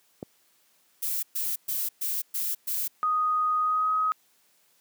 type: click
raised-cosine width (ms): 2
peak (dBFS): -20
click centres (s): 0.228
type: noise bursts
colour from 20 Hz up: violet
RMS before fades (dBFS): -29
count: 6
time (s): 1.02-2.88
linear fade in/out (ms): 10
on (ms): 210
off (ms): 120
type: tone with pitch glide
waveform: sine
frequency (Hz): 1244.5 to 1264.8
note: D#6 to D#6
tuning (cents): 0 to +28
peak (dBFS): -22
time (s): 3.03-4.12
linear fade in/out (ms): 0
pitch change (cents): +28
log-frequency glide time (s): 3.61-3.92
effects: white hiss -65 dBFS RMS until 4.8 s + high-pass 150 Hz 12 dB/octave